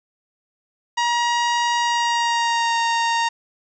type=tone with pitch glide; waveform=sawtooth; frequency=951 to 927.1 Hz; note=A#5 to A#5; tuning=+34 to -10 cents; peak=-14 dBFS; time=0.97-3.29 s; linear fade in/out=10 ms; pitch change=-44 cents; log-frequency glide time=1.79-2.77 s; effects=resampled to 16000 Hz + 8-bit